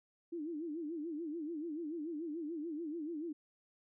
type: tone with vibrato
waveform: sine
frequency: 317.8 Hz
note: D#4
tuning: 37 cents sharp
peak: -38 dBFS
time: 0.32-3.33 s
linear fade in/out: 10 ms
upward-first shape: sine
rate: 6.9 Hz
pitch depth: 150 cents each way
effects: none